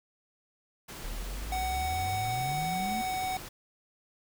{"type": "noise", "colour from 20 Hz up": "pink", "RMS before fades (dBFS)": -43, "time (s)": [0.88, 3.49], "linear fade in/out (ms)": 10}
{"type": "exponential sweep", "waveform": "sine", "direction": "up", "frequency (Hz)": [34.98, 230], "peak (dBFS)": -34, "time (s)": [1.04, 3.02], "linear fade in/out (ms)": 10}
{"type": "tone", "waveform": "square", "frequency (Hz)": 748, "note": "F#5", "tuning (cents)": 19, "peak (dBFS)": -31, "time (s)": [1.52, 3.37], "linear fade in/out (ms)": 2}
{"effects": []}